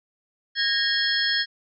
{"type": "tone cluster", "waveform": "sine", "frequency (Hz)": [1639, 1855, 3277, 4311, 5250], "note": ["G#6", "A#6", "G#7", "C#8", "E8"], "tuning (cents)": [-23, -9, -24, -49, -8], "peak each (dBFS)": -27, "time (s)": [0.55, 1.46], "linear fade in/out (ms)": 50, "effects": []}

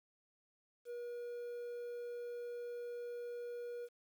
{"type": "tone with quantisation", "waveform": "triangle", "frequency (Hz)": 480.3, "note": "B4", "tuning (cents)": -48, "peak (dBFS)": -40, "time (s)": [0.85, 3.89], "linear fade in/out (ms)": 50, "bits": 11, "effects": []}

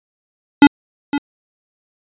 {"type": "tone with echo", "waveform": "square", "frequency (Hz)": 286.2, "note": "D4", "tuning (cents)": -45, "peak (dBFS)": -3, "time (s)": [0.62, 0.67], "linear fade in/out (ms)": 2, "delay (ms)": 510, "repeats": 1, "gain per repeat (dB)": -13, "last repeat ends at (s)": 1.18, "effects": ["resampled to 8000 Hz"]}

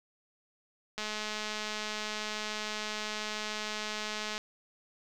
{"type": "click train", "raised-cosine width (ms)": 0.2, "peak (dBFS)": -19, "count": 725, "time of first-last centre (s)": [0.98, 4.379], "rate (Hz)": 213, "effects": ["10-bit"]}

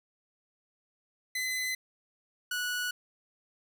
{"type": "tone pair in turn", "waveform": "sawtooth", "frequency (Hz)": [2026, 1470.7], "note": ["B6", "F#6"], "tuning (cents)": [44, -11], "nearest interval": "tritone", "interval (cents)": 555, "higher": "first", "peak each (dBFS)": -27, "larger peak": "neither", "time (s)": [[1.35, 1.75], [2.51, 2.91]], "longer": "neither", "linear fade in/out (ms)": 5, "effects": []}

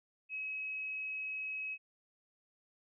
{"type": "tone", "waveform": "sine", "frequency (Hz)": 2557, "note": "D#7", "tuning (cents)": 47, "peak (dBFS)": -37, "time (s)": [0.29, 1.78], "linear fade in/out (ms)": 50, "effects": []}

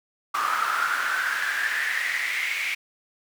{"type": "noise with high-pass filter sweep", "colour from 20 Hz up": "brown", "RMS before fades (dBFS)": -26, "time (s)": [0.34, 2.75], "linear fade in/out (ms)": 10, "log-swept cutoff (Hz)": [1200, 2300], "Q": 8.2, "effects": []}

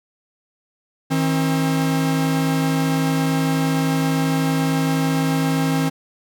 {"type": "tone pair together", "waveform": "45% pulse", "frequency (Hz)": [159.2, 267.7], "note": ["D#3", "C4"], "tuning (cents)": [40, 40], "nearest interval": "major sixth", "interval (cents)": 900, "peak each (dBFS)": -20, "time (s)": [1.1, 5.9], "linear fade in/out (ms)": 20, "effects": []}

